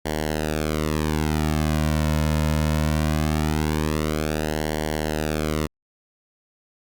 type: tone with flanger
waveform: sawtooth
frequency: 77 Hz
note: D#2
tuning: 17 cents flat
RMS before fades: -23 dBFS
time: 0.05-5.67 s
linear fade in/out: 10 ms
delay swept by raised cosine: 0.79 to 2.59 ms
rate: 0.21 Hz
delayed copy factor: -0.9
effects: Opus 48 kbps